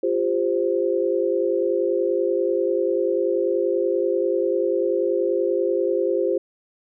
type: chord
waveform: sine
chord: F suspended second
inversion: none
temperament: equal with one note detuned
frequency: 349.2 / 399.5 / 523.3 Hz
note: F4 / G4 / C5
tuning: 0 / +33 / 0 cents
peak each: -23 dBFS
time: 0.03-6.38 s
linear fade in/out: 5 ms
effects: none